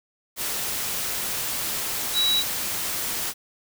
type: tone in noise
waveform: sine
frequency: 3900 Hz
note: B7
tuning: 23 cents flat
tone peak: -19 dBFS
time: 2.13-2.44 s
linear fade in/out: 50 ms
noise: white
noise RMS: -28 dBFS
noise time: 0.36-3.34 s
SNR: +6 dB
effects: none